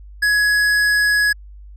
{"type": "tone with tanh clipping", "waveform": "sine", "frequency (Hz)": 1678, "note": "G#6", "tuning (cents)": 17, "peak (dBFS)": -15, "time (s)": [0.22, 1.33], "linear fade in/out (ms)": 10, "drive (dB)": 14, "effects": ["added 50 Hz sine -36 dBFS peak until 1.76 s"]}